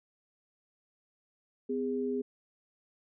sine tone pair together, 253.9 / 409.4 Hz, B3 / G#4, +48 / -25 cents, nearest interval minor sixth, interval 827 cents, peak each -33 / -32 dBFS, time 1.69-2.22 s, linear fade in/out 10 ms, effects none

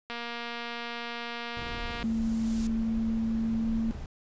click train, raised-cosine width 0.3 ms, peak -21 dBFS, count 456, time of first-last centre 0.1-2.028 s, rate 236 Hz
blue noise with exponential growth, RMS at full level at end -38 dBFS, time 1.1-2.67 s, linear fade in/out 1 ms, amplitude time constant 340 ms
brown noise, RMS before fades -38 dBFS, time 1.57-4.06 s, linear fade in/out 2 ms
sine tone, 225.1 Hz, A3, 40 cents sharp, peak -26 dBFS, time 2.04-3.91 s, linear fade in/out 0 ms
effects resampled to 16000 Hz

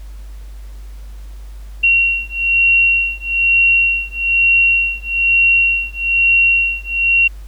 sine beating tone pair, 2742 / 2743.1 Hz, F7 / F7, -32 / -32 cents, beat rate 1.1 Hz, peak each -14 dBFS, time 1.83-7.28 s, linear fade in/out 10 ms, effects added 50 Hz sine -29 dBFS peak until 7.47 s + pink hiss -49 dBFS RMS until 7.47 s

